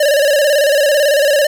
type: tone with vibrato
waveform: square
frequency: 577 Hz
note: D5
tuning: 31 cents flat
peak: -10 dBFS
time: 0-1.47 s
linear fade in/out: 5 ms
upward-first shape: square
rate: 18 Hz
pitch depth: 70 cents each way
effects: none